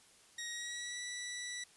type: tone with pitch glide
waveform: 15% pulse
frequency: 1885 to 1959.4 Hz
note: A#6 to B6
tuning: +19 to -14 cents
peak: -34 dBFS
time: 0.38-1.64 s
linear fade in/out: 5 ms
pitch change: +67 cents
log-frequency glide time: 0.5-1.01 s
effects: white hiss -63 dBFS RMS until 1.76 s + resampled to 24000 Hz